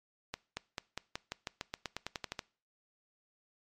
accelerating click train, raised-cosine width 0.2 ms, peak -19 dBFS, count 16, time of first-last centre 0.34-2.392 s, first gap 230 ms, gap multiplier 0.92, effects noise-tail reverb RT60 0.4 s tail -22 dB re dry + MP3 64 kbps

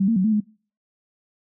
sine tone with pitch steps, 193.2 / 228.1 / 185.7 / 218.6 / 210.7 Hz, G3 / A#3 / F#3 / A3 / G#3, -25 / -37 / +7 / -11 / +25 cents, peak -16 dBFS, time 0-0.405 s, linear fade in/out 10 ms, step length 81 ms, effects noise-tail reverb RT60 0.4 s tail -22 dB re dry

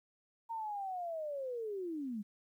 sine linear sweep, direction down, 927 to 196 Hz, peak -37 dBFS, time 0.49-2.23 s, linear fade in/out 20 ms, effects 12-bit

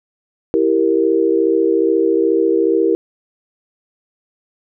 sine chord, E diminished, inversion none, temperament equal, 329.6 / 392 / 466.2 Hz, E4 / G4 / Bb4, 0 / 0 / 0 cents, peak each -16 dBFS, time 0.54-2.95 s, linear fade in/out 0 ms, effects none

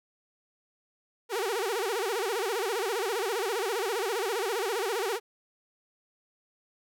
sawtooth tone with vibrato, 424.4 Hz, G#4, 38 cents sharp, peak -24 dBFS, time 1.29-5.2 s, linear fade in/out 50 ms, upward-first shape sine, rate 15 Hz, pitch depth 230 cents each way, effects none

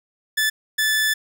sawtooth tone bursts at uneven times, 1744 Hz, A6, 16 cents flat, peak -14 dBFS, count 2, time 0.37-0.5 / 0.78-1.14 s, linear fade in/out 10 ms, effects none

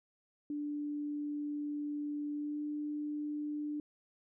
sine tone with pitch glide, 293.7 to 297.1 Hz, D4 to D4, 0 to +20 cents, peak -35 dBFS, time 0.5-3.8 s, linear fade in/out 2 ms, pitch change +20 cents, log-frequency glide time 2.33-2.62 s, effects none

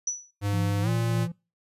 sine tone with exponential decay, 5920 Hz, F#8, in tune, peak -22 dBFS, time 0.07-0.31 s, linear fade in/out 5 ms, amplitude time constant 52 ms
square tone with pitch glide, 101.5 to 115.92 Hz, G#2 to A#2, -39 to -9 cents, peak -25 dBFS, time 0.41-1.28 s, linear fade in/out 50 ms, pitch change +230 cents, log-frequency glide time 0.82-0.89 s
triangle tone with tremolo, 169.6 Hz, E3, 50 cents sharp, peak -25 dBFS, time 0.53-1.32 s, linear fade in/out 5 ms, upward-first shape triangle, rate 3.4 Hz, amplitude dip 60%
effects noise-tail reverb RT60 0.3 s tail -24 dB re dry + resampled to 32000 Hz

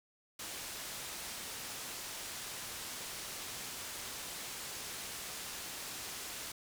white low-pass noise, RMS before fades -44 dBFS, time 0.39-6.52 s, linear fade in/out 5 ms, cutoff 9800 Hz, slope 12 dB/octave, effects none

